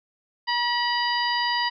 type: harmonic tone with a mistuned harmonic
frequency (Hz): 960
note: B5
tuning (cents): -49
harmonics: 1 / 2 / 3 / 4 / 5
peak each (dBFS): -25 / -27 / -30 / -36 / -29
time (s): 0.47-1.7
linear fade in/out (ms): 20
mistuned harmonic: 3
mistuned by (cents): +48
effects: none